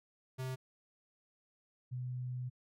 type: tone pair in turn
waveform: square / sine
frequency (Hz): 129.8 / 125.45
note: C3 / B2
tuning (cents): -13 / +28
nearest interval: minor second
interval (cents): 59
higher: first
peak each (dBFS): -38 / -37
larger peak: second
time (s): 0.38-0.56 / 1.91-2.5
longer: second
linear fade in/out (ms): 20
effects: AAC 64 kbps